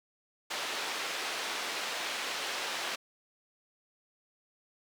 white band-pass noise, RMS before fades -36 dBFS, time 0.5-2.96 s, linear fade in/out 10 ms, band 390 to 3800 Hz, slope 12 dB/octave, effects none

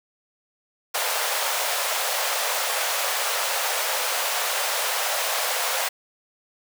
pink high-pass noise, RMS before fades -25 dBFS, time 0.94-5.89 s, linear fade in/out 10 ms, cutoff 510 Hz, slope 48 dB/octave, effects none

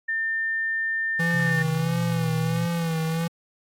sine tone, 1800 Hz, A6, 39 cents sharp, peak -23 dBFS, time 0.08-1.63 s, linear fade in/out 10 ms
square tone with vibrato, 165.3 Hz, E3, 5 cents sharp, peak -24 dBFS, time 1.19-3.28 s, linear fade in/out 10 ms, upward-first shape sine, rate 1.5 Hz, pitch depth 53 cents each way
sine tone with pitch glide, 134.1 to 121.56 Hz, C3 to B2, +43 to -27 cents, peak -26 dBFS, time 1.33-2.67 s, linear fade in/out 20 ms, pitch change -170 cents, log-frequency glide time 1.9-2.01 s
effects AAC 64 kbps

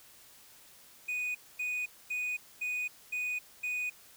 triangle tone bursts, 2480 Hz, D#7, 6 cents flat, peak -30 dBFS, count 6, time 1.08-3.9 s, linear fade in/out 10 ms, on 270 ms, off 240 ms, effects white hiss -57 dBFS RMS until 4.16 s

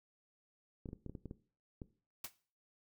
clicks, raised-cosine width 3 ms, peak -32 dBFS, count 9, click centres 0.858 / 0.889 / 0.931 / 1.063 / 1.096 / 1.152 / 1.257 / 1.311 / 1.818 s
white noise with exponential decay, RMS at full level -37 dBFS, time 2.24-2.32 s, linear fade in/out 5 ms, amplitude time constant 16 ms
effects noise-tail reverb RT60 0.4 s tail -17 dB re dry

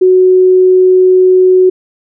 sine tone, 370 Hz, F#4, in tune, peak -3 dBFS, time 0.01-1.7 s, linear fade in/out 10 ms, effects none

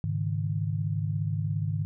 sine chord, Ab suspended fourth, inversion none, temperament equal, 103.83 / 138.59 / 155.56 Hz, Ab2 / Db3 / Eb3, 0 / 0 / 0 cents, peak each -29 / -34 / -30 dBFS, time 0.04-1.85 s, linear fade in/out 0 ms, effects none

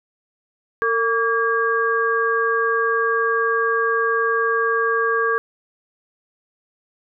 sine tone cluster, 454.8 / 1148 / 1624 Hz, A#4 / D6 / G#6, -43 / -40 / -39 cents, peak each -21 dBFS, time 0.82-5.38 s, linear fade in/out 0 ms, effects none

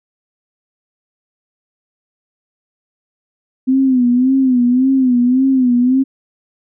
sine tone with vibrato, 255 Hz, C4, 44 cents flat, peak -9 dBFS, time 3.67-6.04 s, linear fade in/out 20 ms, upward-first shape sine, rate 1.8 Hz, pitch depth 90 cents each way, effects none

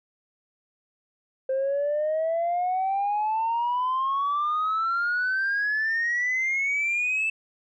sine exponential sweep, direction up, 523.3 to 2650 Hz, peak -21 dBFS, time 1.49-7.3 s, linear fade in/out 5 ms, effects tanh soft clip ceiling -20 dBFS

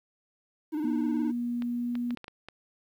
triangle tone with vibrato, 306 Hz, D#4, 29 cents flat, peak -26 dBFS, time 0.72-1.32 s, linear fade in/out 20 ms, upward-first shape square, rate 19 Hz, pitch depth 60 cents each way
sine tone with pitch glide, 240 to 241.5 Hz, B3 to B3, -49 to -39 cents, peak -28 dBFS, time 0.84-2.15 s, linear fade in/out 5 ms, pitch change +10 cents, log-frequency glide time 1.62-1.95 s
clicks, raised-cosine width 0.3 ms, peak -26 dBFS, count 7, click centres 1.622 / 1.954 / 2.107 / 2.173 / 2.243 / 2.281 / 2.486 s
effects 10-bit

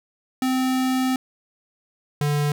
square tone pair in turn, 258.7 / 146.59 Hz, C4 / D3, -19 / -3 cents, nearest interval minor seventh, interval 984 cents, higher first, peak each -20 dBFS, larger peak neither, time 0.42-1.16 / 2.21-2.52 s, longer first, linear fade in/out 2 ms, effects none

